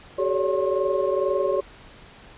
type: tone cluster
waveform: sine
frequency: 380.3 / 422.7 / 558 / 580 / 1072 Hz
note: F#4 / G#4 / C#5 / D5 / C6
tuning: +48 / +31 / +11 / -22 / +42 cents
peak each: -25 / -27 / -24 / -30 / -32 dBFS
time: 0.18-1.61 s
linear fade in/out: 10 ms
effects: pink hiss -47 dBFS RMS until 2.37 s + resampled to 8000 Hz